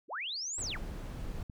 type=linear two-way sweep; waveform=sine; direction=up then down; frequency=207.7 to 8050 to 207.7 Hz; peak=-35 dBFS; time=0.08-0.79 s; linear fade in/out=50 ms; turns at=0.6 s
type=noise; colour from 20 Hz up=brown; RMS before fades=-40 dBFS; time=0.58-1.43 s; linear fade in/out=2 ms
type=click train; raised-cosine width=5 ms; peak=-35 dBFS; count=7; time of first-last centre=1.04-1.498 s; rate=13.1 Hz
effects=none